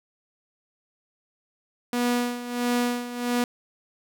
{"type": "tone with tremolo", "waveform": "sawtooth", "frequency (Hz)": 243, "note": "B3", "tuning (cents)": -28, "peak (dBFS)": -17, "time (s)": [1.93, 3.44], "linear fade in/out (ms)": 2, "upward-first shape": "sine", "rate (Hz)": 1.5, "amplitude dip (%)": 75, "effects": []}